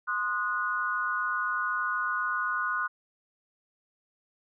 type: tone cluster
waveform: sine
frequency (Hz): 1047 / 1234 / 1462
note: C6 / D#6 / F#6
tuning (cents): +1 / -15 / -21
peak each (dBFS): -34 / -32 / -29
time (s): 0.07-2.88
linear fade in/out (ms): 20
effects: none